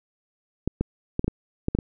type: clicks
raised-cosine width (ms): 3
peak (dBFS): -10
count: 8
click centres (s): 0.676 / 0.81 / 1.194 / 1.244 / 1.28 / 1.684 / 1.75 / 1.788
effects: none